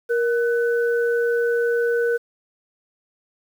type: tone pair together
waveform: sine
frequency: 471 / 1499 Hz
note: A#4 / F#6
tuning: +18 / +22 cents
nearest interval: octave + minor sixth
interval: 2004 cents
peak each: -18 / -26 dBFS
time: 0.09-2.18 s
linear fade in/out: 20 ms
effects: 8-bit